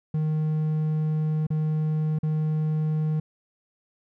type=tone with dropouts; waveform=triangle; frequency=155 Hz; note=D#3; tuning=6 cents flat; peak=-20 dBFS; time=0.14-3.2 s; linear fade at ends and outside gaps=5 ms; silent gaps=1.468-1.503 / 2.188-2.231 s; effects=none